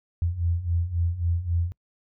sine beating tone pair, 83.2 / 86.9 Hz, E2 / F2, +17 / -8 cents, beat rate 3.7 Hz, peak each -28 / -24 dBFS, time 0.22-1.72 s, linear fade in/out 0 ms, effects noise-tail reverb RT60 0.1 s tail -25 dB re dry

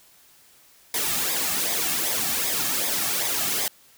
white noise with flanger, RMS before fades -25 dBFS, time 0.94-3.68 s, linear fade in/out 2 ms, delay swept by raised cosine 0.69 to 2.09 ms, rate 2.6 Hz, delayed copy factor -0.65, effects white hiss -55 dBFS RMS until 3.97 s

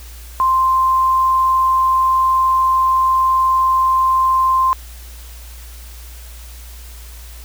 sine tone, 1046.5 Hz, C6, in tune, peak -11 dBFS, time 0.4-4.73 s, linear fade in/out 0 ms, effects added 59 Hz sine -33 dBFS peak until 7.44 s + white hiss -41 dBFS RMS until 7.44 s

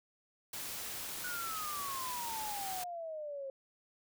white noise, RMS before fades -42 dBFS, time 0.53-2.84 s, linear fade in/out 5 ms
sine exponential sweep, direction down, 1480 to 533 Hz, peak -39 dBFS, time 1.24-3.5 s, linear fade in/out 2 ms
effects none

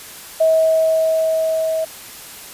sine tone with level ramp, 642 Hz, E5, 46 cents flat, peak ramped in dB -10 to -17 dBFS, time 0.4-1.85 s, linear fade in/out 10 ms, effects white hiss -36 dBFS RMS until 2.53 s + resampled to 32000 Hz

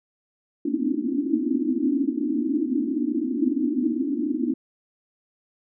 pink band-pass noise, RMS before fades -24 dBFS, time 0.65-4.54 s, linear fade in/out 5 ms, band 240 to 330 Hz, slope 96 dB/octave, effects none

